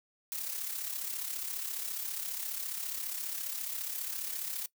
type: noise with amplitude modulation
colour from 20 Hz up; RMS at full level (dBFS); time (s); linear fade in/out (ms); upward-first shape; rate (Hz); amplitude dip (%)
blue; -35; 0.32-4.66; 0; sine; 34.7; 55
effects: noise-tail reverb RT60 0.1 s tail -20 dB re dry